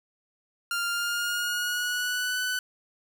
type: tone with pitch glide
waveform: sawtooth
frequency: 1396.9 to 1497.2 Hz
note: F6 to F#6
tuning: 0 to +20 cents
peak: -23 dBFS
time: 0.71-2.59 s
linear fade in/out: 2 ms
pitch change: +120 cents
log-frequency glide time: 0.88-2.39 s
effects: none